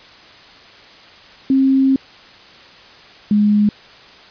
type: tone pair in turn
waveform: sine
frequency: 267.6 / 208.1 Hz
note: C4 / G#3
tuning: +39 / +4 cents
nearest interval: major third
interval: 435 cents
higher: first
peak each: -10 dBFS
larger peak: neither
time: 1.5-1.96 / 3.31-3.69 s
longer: first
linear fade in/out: 2 ms
effects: white hiss -42 dBFS RMS until 4.3 s + resampled to 11025 Hz